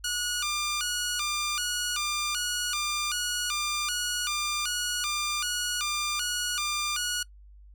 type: tone with vibrato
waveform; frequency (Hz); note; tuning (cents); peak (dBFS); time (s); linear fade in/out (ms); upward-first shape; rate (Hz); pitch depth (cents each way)
10% pulse; 1318.5; E6; 0; -19; 0.04-7.23; 5; square; 1.3; 170
effects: noise-tail reverb RT60 0.1 s tail -23 dB re dry + added 50 Hz sine -48 dBFS peak until 7.74 s